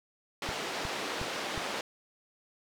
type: band-pass noise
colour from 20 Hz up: pink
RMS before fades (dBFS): -36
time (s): 0.42-1.81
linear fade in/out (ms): 2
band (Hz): 360 to 5000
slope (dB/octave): 12
type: click train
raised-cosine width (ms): 5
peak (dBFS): -26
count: 4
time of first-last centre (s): 0.49-1.577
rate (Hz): 2.76
effects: none